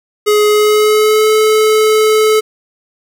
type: tone with pitch glide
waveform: square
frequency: 419.9 to 432.5 Hz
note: G#4 to A4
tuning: +19 to -30 cents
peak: -8 dBFS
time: 0.26-2.41 s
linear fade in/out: 20 ms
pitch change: +51 cents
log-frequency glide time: 0.47-1.29 s
effects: 8-bit